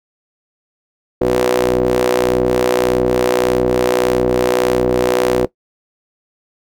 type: ring-modulated tone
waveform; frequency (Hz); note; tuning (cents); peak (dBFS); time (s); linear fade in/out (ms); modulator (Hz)
sawtooth; 61.74; B1; 0; -5; 1.21-5.46; 5; 433
effects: noise-tail reverb RT60 0.1 s tail -18 dB re dry